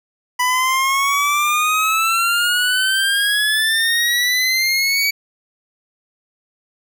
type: exponential sweep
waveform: 25% pulse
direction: up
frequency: 987.8 to 2283 Hz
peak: -11 dBFS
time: 0.39-5.11 s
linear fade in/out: 10 ms
effects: none